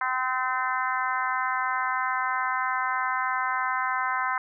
harmonic tone, 256.9 Hz, C4, 32 cents flat, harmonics 3 / 4 / 5 / 6 / 7 / 8, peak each -33 / -28 / -31 / -31 / -35 / -36 dBFS, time 0.01-4.38 s, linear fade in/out 2 ms, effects none

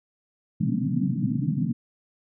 pink band-pass noise, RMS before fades -25 dBFS, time 0.6-1.73 s, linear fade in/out 10 ms, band 120 to 280 Hz, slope 96 dB/octave, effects none

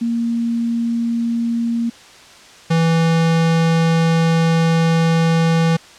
sine / square tone pair in turn, 233.1 / 164.52 Hz, A#3 / E3, 0 / -3 cents, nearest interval tritone, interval 603 cents, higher first, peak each -16 / -13 dBFS, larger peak second, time 0.01-1.9 / 2.7-5.77 s, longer second, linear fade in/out 10 ms, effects white hiss -42 dBFS RMS until 5.98 s + low-pass 6000 Hz 12 dB/octave

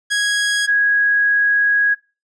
sawtooth / sine tone pair in turn, 1656 / 1656 Hz, G#6 / G#6, -5 / -5 cents, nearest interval unison, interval 0 cents, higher neither, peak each -12 dBFS, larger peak neither, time 0.1-0.67 / 0.67-1.95 s, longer second, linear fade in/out 20 ms, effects noise-tail reverb RT60 0.3 s tail -21 dB re dry + resampled to 22050 Hz

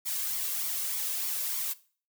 blue noise with flanger, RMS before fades -32 dBFS, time 0.05-1.74 s, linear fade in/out 20 ms, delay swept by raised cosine 0.88 to 1.88 ms, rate 3.3 Hz, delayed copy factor +0.55, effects noise-tail reverb RT60 0.4 s tail -18 dB re dry

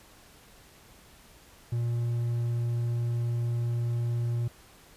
triangle tone, 118.5 Hz, A#2, 29 cents sharp, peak -24 dBFS, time 1.72-4.48 s, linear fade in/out 5 ms, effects pink hiss -55 dBFS RMS until 4.96 s + resampled to 32000 Hz

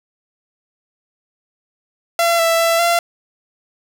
sawtooth tone with pitch steps, 679 / 663 / 667 / 685 Hz, F5 / E5 / E5 / F5, -49 / +10 / +20 / -34 cents, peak -9 dBFS, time 2.19-2.99 s, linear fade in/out 2 ms, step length 200 ms, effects 8-bit

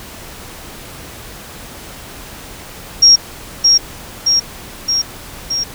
sine tone with echo, 5588 Hz, F8, in tune, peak -3 dBFS, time 3.02-3.16 s, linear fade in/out 10 ms, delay 620 ms, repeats 4, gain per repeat -3 dB, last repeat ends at 5.64 s, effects pink hiss -33 dBFS RMS until 5.74 s

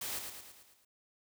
white noise with echo, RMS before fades -39 dBFS, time 0.01-0.19 s, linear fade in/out 5 ms, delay 110 ms, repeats 6, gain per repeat -5 dB, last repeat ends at 0.85 s, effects none

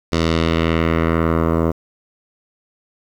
10% pulse tone with low-pass filter sweep, 82.1 Hz, E2, 6 cents flat, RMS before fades -17 dBFS, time 0.12-1.72 s, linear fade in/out 10 ms, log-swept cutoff 5300 to 860 Hz, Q 1.4, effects 7-bit

